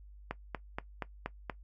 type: click train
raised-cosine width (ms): 0.5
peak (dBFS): -20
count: 6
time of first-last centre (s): 0.31-1.498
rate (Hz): 4.21
effects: noise-tail reverb RT60 0.1 s tail -17 dB re dry + added 50 Hz sine -50 dBFS peak until 1.63 s